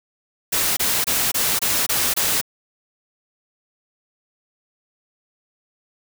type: noise bursts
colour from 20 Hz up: white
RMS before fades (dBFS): -20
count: 7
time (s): 0.52-2.414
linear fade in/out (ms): 10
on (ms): 250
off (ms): 24
effects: none